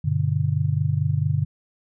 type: chord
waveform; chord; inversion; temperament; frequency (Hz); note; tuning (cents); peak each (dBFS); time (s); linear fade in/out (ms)
sine; G major; none; just; 98 / 122.5 / 147; G2 / B2 / D3; 0 / -14 / +2; -24 / -25 / -22; 0.04-1.45; 10
effects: none